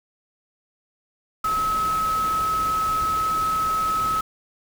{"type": "tone in noise", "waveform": "sine", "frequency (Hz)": 1288, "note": "E6", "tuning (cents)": -41, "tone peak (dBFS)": -20, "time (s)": [1.44, 4.21], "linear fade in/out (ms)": 5, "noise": "pink", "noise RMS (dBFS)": -34, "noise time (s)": [1.44, 4.21], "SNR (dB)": 11, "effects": []}